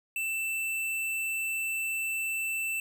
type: tone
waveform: square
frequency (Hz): 2663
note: E7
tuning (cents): +17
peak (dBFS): -30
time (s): 0.16-2.8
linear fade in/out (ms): 2
effects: none